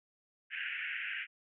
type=band-pass noise; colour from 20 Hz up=pink; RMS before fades=-39 dBFS; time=0.5-1.27 s; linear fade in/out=50 ms; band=1500 to 2900 Hz; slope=96 dB/octave; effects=none